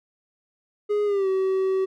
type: tone with pitch glide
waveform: triangle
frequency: 415.3 to 380.8 Hz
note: G#4 to F#4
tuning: 0 to +50 cents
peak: -18 dBFS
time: 0.89-1.86 s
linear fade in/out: 20 ms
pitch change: -150 cents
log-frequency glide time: 1.05-1.28 s
effects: none